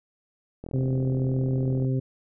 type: click train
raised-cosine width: 2 ms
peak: -24 dBFS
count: 51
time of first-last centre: 0.64-1.848 s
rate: 41.4 Hz
type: harmonic tone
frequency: 130.81 Hz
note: C3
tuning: in tune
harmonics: 1 / 2 / 3 / 4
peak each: -23 / -30 / -34 / -39 dBFS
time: 0.73-2 s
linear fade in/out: 10 ms
effects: none